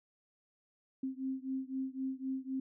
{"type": "beating tone pair", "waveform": "sine", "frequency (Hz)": [262.6, 266.5], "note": ["C4", "C4"], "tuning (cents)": [6, 32], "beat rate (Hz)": 3.9, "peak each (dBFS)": [-38, -39], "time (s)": [1.03, 2.6], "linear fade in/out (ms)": 5, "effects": []}